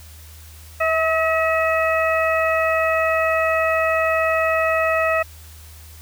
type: harmonic tone with a mistuned harmonic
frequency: 641 Hz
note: E5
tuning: 49 cents flat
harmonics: 1 / 2 / 3 / 4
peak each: -19 / -22 / -24 / -25 dBFS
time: 0.8-5.23 s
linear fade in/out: 10 ms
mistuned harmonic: 1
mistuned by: +15 cents
effects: added 78 Hz sine -40 dBFS peak until 6.01 s + white hiss -46 dBFS RMS until 6.01 s